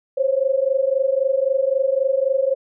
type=tone pair together; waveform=sine; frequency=524 / 547.8 Hz; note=C5 / C#5; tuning=+2 / -21 cents; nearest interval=minor second; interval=77 cents; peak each=-19 dBFS; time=0.17-2.55 s; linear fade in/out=10 ms; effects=none